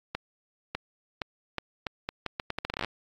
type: accelerating click train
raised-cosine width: 0.3 ms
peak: -14 dBFS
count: 19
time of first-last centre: 0.15-2.846 s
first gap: 600 ms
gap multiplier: 0.78
effects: AAC 48 kbps